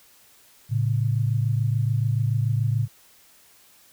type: tone pair together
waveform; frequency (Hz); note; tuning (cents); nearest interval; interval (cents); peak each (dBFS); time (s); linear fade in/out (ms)
sine; 111.63 / 138.59; A2 / C#3; +25 / 0; major third; 375; -21 / -25; 0.69-2.88; 50
effects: white hiss -55 dBFS RMS until 3.92 s